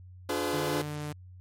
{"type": "chord", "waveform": "sawtooth", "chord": "D diminished seventh", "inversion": "none", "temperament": "just", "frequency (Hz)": [293.7, 352.4, 422.9, 507.5], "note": ["D4", "F4", "Ab4", "Cb5"], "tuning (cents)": [0, 16, 31, 47], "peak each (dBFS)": -30, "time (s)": [0.29, 0.82], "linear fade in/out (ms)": 5}
{"type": "tone", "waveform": "sawtooth", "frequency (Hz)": 148.9, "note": "D3", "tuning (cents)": 24, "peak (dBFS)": -30, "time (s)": [0.53, 1.13], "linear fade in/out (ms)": 10}
{"effects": ["added 91 Hz sine -46 dBFS peak until 1.4 s", "MP3 64 kbps"]}